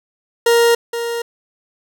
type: tone with echo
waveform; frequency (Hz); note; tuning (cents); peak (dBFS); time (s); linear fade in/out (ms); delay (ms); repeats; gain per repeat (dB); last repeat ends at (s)
40% pulse; 468.4; A#4; +8; -9; 0.46-0.75; 5; 470; 1; -10; 1.22
effects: none